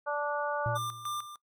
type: harmonic tone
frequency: 292.2 Hz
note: D4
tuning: 9 cents flat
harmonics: 2 / 3 / 4 / 5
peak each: -33 / -35 / -36 / -37 dBFS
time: 0.06-0.78 s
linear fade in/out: 20 ms
type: tone with exponential decay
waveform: triangle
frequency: 116.54 Hz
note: A#2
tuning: in tune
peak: -27 dBFS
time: 0.66-1.26 s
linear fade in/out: 0 ms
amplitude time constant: 130 ms
type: tone with tremolo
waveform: square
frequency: 1192 Hz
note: D6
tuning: 25 cents sharp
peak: -33 dBFS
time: 0.75-1.36 s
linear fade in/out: 10 ms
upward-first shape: square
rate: 3.3 Hz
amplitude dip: 70%
effects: noise-tail reverb RT60 0.1 s tail -21 dB re dry